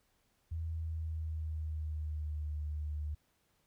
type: tone with pitch glide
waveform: sine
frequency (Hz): 81.5 to 75.17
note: E2 to D2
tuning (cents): -19 to +41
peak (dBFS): -35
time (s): 0.51-3.15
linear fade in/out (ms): 10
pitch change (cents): -140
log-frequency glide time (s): 0.63-2.52
effects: pink hiss -75 dBFS RMS until 3.66 s